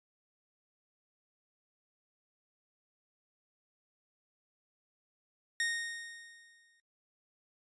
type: tone with exponential decay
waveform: sawtooth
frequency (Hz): 1855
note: A#6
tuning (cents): -9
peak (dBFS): -26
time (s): 5.6-6.8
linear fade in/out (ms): 1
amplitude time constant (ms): 260
effects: noise-tail reverb RT60 0.1 s tail -17 dB re dry + resampled to 22050 Hz